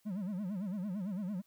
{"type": "tone with vibrato", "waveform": "triangle", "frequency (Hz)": 194.6, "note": "G3", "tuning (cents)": -12, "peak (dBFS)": -33, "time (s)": [0.05, 1.42], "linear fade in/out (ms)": 20, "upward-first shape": "sine", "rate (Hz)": 8.9, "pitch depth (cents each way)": 180, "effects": ["white hiss -72 dBFS RMS until 1.46 s"]}